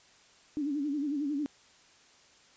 sine tone with vibrato, 289.2 Hz, D4, 27 cents flat, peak -29 dBFS, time 0.57-1.46 s, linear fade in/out 0 ms, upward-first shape sine, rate 11 Hz, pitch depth 100 cents each way, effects white hiss -60 dBFS RMS until 2.56 s + resampled to 16000 Hz

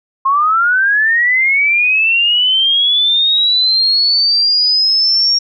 sine linear sweep, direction up, 1060 to 5588 Hz, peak -9 dBFS, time 0.25-5.39 s, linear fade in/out 10 ms, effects none

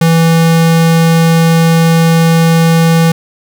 square tone, 164.81 Hz, E3, in tune, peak -6 dBFS, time 0.01-3.12 s, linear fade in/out 5 ms, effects none

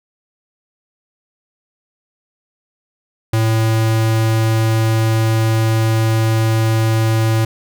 square tone, 111.6 Hz, A2, 25 cents sharp, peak -13 dBFS, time 3.33-7.45 s, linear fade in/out 5 ms, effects none

